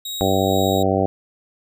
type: tone with tremolo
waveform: sawtooth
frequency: 3800 Hz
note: A#7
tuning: 33 cents sharp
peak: -23 dBFS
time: 0.05-0.83 s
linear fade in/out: 5 ms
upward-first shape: sine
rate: 2.1 Hz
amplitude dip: 30%
type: harmonic tone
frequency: 96 Hz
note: G2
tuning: 36 cents flat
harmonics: 1 / 2 / 3 / 4 / 5 / 6 / 7 / 8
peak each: -24 / -24 / -24 / -24 / -24 / -24 / -24 / -24 dBFS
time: 0.21-1.06 s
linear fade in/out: 0 ms
effects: none